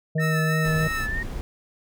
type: harmonic tone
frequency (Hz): 157.9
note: D#3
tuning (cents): +26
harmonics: 1 / 3 / 4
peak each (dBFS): -21 / -31 / -33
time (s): 0.15-0.88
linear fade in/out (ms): 10
type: tone with vibrato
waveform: sine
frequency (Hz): 1800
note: A6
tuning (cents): +39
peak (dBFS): -27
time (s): 0.18-1.23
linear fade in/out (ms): 5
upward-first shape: sine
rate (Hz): 3.1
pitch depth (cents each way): 57
type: tone with tremolo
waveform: sawtooth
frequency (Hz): 1308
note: E6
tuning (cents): -14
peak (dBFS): -25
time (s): 0.19-1.08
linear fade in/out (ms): 50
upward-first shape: triangle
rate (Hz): 6.8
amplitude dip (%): 25
type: noise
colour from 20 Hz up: brown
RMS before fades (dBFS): -31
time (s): 0.65-1.41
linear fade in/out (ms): 0
effects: none